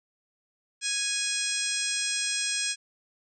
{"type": "harmonic tone with a mistuned harmonic", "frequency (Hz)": 828, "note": "G#5", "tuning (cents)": -5, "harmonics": [2, 3, 4, 5, 6, 7, 8, 9, 10], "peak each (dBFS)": [-37, -34, -35, -38, -33, -36, -38, -38, -34], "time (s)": [0.81, 2.76], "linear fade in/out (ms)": 50, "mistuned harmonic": 6, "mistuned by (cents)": 45, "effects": []}